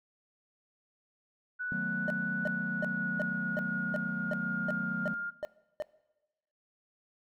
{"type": "tone with pitch glide", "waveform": "sine", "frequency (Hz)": [1480, 1408.3], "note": ["F#6", "F6"], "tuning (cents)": [0, 14], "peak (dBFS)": -33, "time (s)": [1.59, 5.31], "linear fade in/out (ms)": 20, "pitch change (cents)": -86, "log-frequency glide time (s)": [2.38, 4.99]}
{"type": "chord", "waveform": "triangle", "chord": "B dominant seventh", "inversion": "first", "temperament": "equal", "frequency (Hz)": [155.56, 185, 220, 246.9], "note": ["D#3", "F#3", "A3", "B3"], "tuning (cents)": [0, 0, 0, 0], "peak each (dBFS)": [-41, -35, -38, -41], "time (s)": [1.72, 5.14], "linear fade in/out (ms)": 0}
{"type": "tone bursts", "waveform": "triangle", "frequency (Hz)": 606, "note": "D#5", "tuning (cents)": -46, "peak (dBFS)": -29, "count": 11, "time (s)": [2.08, 5.822], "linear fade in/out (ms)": 0, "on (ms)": 22, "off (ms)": 350}
{"effects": ["noise-tail reverb RT60 1.0 s tail -20 dB re dry"]}